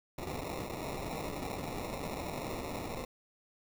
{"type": "noise with sample-and-hold", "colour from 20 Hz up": "violet", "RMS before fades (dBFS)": -39, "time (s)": [0.18, 3.05], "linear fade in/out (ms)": 5, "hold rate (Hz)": 1575, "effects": []}